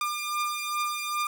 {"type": "beating tone pair", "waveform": "sawtooth", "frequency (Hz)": [1200, 1202.5], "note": ["D6", "D6"], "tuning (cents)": [37, 41], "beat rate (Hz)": 2.5, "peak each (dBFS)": [-26, -29], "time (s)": [0.01, 1.27], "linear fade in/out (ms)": 2, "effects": []}